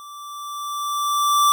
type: tone with level ramp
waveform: square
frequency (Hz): 1168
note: D6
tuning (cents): -10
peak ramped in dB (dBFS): -38 to -13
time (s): 0-1.52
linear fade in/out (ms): 0
effects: none